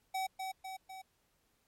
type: tone with echo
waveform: square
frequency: 760 Hz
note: F#5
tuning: 46 cents sharp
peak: -34 dBFS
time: 0.14-0.27 s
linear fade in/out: 10 ms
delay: 250 ms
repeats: 3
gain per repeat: -4 dB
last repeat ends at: 1.02 s
effects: pink hiss -75 dBFS RMS until 1.67 s + MP3 64 kbps